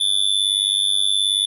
square tone with amplitude modulation, 3500 Hz, A7, 10 cents flat, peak -13 dBFS, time 0-1.46 s, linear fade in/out 10 ms, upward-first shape sine, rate 98.8 Hz, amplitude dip 95%, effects resampled to 32000 Hz

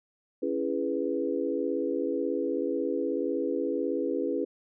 sine chord, C# minor seventh, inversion none, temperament equal with one note detuned, 277.2 / 333.5 / 415.3 / 493.9 Hz, C#4 / E4 / G#4 / B4, 0 / +20 / 0 / 0 cents, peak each -32 dBFS, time 0.42-4.45 s, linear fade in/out 10 ms, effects none

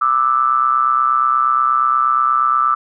triangle ring-modulated tone, 64.2 Hz, C2, 32 cents flat, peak -7 dBFS, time 0.01-2.75 s, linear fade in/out 10 ms, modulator 1250 Hz, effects none

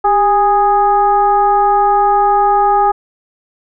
sine tone with frequency modulation, 820 Hz, G#5, 22 cents flat, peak -8 dBFS, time 0.04-2.92 s, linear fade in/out 10 ms, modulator 423 Hz, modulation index 0.77, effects none

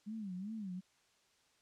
sine tone with vibrato, 200.6 Hz, G3, 40 cents sharp, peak -40 dBFS, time 0.06-0.81 s, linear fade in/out 20 ms, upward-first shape sine, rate 2.6 Hz, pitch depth 190 cents each way, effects white hiss -72 dBFS RMS until 1.61 s + low-pass 7000 Hz 12 dB/octave

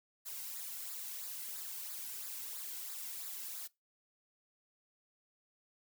blue noise with flanger, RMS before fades -44 dBFS, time 0.25-3.68 s, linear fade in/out 20 ms, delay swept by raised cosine 0.33 to 1.73 ms, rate 3 Hz, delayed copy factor -0.6, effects noise-tail reverb RT60 0.2 s tail -21 dB re dry

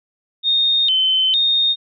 sine tone with vibrato, 3361 Hz, G#7, 20 cents sharp, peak -13 dBFS, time 0.43-1.76 s, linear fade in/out 50 ms, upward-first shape square, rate 1.1 Hz, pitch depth 160 cents each way, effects none

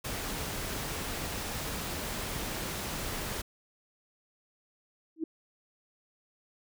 pink noise, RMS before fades -36 dBFS, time 0.04-3.42 s, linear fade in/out 10 ms
sine tone with exponential growth, 321.4 Hz, E4, 44 cents flat, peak -26 dBFS, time 5.16-5.24 s, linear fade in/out 5 ms, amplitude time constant 17 ms
effects none

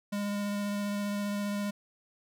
square tone with vibrato, 203.9 Hz, G#3, 32 cents flat, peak -31 dBFS, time 0.12-1.71 s, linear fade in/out 10 ms, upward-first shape sine, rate 15 Hz, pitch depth 10 cents each way, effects none

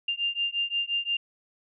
sine beating tone pair, 2794 / 2799.7 Hz, F7 / F7, 0 / +4 cents, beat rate 5.7 Hz, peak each -29 dBFS, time 0.08-1.17 s, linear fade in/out 5 ms, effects none

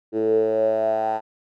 10% pulse tone with band-pass filter sweep, 110 Hz, A2, in tune, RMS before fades -21 dBFS, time 0.12-1.21 s, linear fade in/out 50 ms, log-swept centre 370 to 850 Hz, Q 8.7, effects none

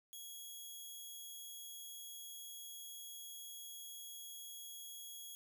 10% pulse tone, 3322 Hz, G#7, in tune, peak -40 dBFS, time 0.13-5.35 s, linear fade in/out 0 ms, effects none

